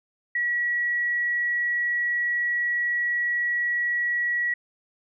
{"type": "tone", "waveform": "sine", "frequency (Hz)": 1926, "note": "B6", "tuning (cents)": -44, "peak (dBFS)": -22, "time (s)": [0.35, 4.54], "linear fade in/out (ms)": 5, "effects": []}